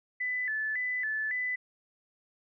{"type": "tone with vibrato", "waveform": "sine", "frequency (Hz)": 1864.7, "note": "A#6", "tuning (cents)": 0, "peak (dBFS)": -29, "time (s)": [0.2, 1.56], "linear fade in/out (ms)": 10, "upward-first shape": "square", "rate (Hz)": 1.8, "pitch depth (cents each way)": 120, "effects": []}